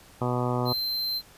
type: harmonic tone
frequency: 123.47 Hz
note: B2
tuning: in tune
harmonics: 1 / 2 / 3 / 4 / 5 / 6 / 7 / 8 / 9 / 10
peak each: -28 / -31 / -33 / -34 / -35 / -36 / -36 / -37 / -38 / -38 dBFS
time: 0.21-0.73 s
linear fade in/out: 5 ms
type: tone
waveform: square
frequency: 4112 Hz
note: C8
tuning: 31 cents flat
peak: -27 dBFS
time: 0.65-1.22 s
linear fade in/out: 50 ms
effects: pink hiss -53 dBFS RMS until 1.37 s + resampled to 32000 Hz